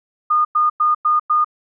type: tone bursts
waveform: sine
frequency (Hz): 1222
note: D#6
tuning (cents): -32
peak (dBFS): -12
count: 5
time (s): 0.3-1.446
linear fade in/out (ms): 10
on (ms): 150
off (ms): 99
effects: none